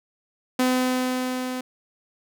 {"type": "tone with level ramp", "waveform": "sawtooth", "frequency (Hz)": 254.3, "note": "C4", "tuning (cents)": -49, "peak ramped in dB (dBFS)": [-14, -24], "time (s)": [0.59, 1.61], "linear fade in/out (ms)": 5, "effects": []}